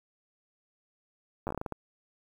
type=slowing click train; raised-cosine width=1 ms; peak=-20 dBFS; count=10; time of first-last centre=1.47-1.723 s; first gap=9 ms; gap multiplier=1.27; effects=9-bit